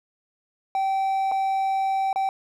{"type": "tone with dropouts", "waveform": "triangle", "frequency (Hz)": 774, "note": "G5", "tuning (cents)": -22, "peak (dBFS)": -19, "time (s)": [0.75, 2.29], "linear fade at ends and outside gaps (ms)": 1, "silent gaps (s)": [[1.315, 1.319], [2.129, 2.159]], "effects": []}